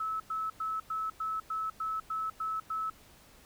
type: tone bursts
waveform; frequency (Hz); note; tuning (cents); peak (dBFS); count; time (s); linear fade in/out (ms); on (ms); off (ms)
sine; 1301; E6; -23; -31; 10; 0-2.9; 5; 200; 100
effects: pink hiss -58 dBFS RMS until 3.45 s